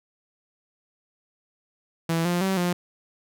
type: tone with pitch steps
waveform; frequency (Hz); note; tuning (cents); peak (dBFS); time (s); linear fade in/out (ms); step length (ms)
sawtooth; 165.3 / 175.5 / 191.4 / 176.7; E3 / F3 / G3 / F3; +5 / +9 / -41 / +21; -18; 2.09-2.73; 5; 160
effects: none